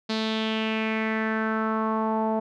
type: tone with low-pass filter sweep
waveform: sawtooth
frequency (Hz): 220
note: A3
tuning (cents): 0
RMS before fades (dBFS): -26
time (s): 0.09-2.4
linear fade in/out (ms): 10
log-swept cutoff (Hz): 4300 to 770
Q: 3.9
effects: none